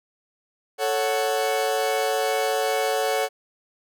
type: chord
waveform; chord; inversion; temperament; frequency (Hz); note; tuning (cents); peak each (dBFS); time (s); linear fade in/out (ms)
40% pulse; F# minor; first; equal; 440 / 554.4 / 740; A4 / C#5 / F#5; 0 / 0 / 0; -25; 0.78-3.29; 50
effects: none